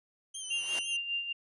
5% pulse tone with vibrato, 3106 Hz, G7, 17 cents flat, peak -29 dBFS, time 0.34-0.97 s, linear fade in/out 10 ms, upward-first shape triangle, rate 5.9 Hz, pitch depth 63 cents each way
pink noise with exponential growth, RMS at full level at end -37 dBFS, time 0.35-0.79 s, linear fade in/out 1 ms, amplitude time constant 95 ms
sine tone with tremolo, 2790 Hz, F7, 2 cents flat, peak -29 dBFS, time 0.5-1.33 s, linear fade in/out 10 ms, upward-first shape sine, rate 5 Hz, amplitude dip 60%
effects high-pass 400 Hz 12 dB/octave + resampled to 24000 Hz

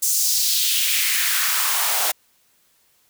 white noise with high-pass filter sweep, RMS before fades -20 dBFS, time 0.02-2.12 s, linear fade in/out 10 ms, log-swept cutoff 7100 to 650 Hz, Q 2.1, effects white hiss -61 dBFS RMS until 3.09 s

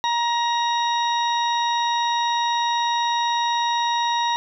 harmonic tone, 944 Hz, A#5, 22 cents sharp, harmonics 1 / 2 / 3 / 4 / 6, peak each -20 / -30 / -37 / -27 / -37 dBFS, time 0.04-4.36 s, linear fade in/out 0 ms, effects none

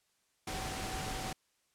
sine tone in noise, 758 Hz, F#5, 42 cents sharp, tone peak -44 dBFS, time 0.47-1.33 s, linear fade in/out 5 ms, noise pink, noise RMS -39 dBFS, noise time 0.47-1.33 s, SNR -8 dB, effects white hiss -75 dBFS RMS until 1.74 s + low-pass 10000 Hz 12 dB/octave

